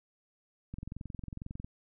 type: click train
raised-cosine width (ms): 5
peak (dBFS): -28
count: 21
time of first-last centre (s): 0.74-1.645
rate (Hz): 22.1
effects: none